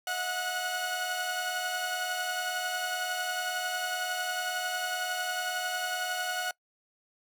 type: tone cluster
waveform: sawtooth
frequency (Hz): 641 / 728 / 1467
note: E5 / F#5 / F#6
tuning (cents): -49 / -28 / -15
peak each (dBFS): -38 / -30 / -30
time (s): 0.07-6.51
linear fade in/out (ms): 2
effects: noise-tail reverb RT60 0.1 s tail -23 dB re dry